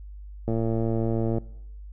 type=click train; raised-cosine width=2 ms; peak=-14 dBFS; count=103; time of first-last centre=0.48-1.383 s; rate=113 Hz; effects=noise-tail reverb RT60 0.8 s tail -21 dB re dry + added 50 Hz sine -38 dBFS peak until 1.92 s